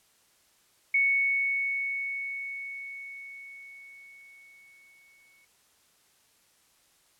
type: tone with exponential decay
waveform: sine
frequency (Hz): 2217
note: C#7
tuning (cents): 0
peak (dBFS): -20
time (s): 0.94-5.45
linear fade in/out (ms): 5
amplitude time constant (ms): 980
effects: white hiss -65 dBFS RMS until 7.19 s + low-pass 12000 Hz 12 dB/octave